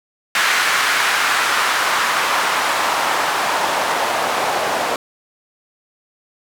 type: noise with band-pass filter sweep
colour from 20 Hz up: white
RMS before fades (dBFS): -18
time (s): 0.35-4.96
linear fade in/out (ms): 2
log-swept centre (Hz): 1600 to 690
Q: 1.4
effects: none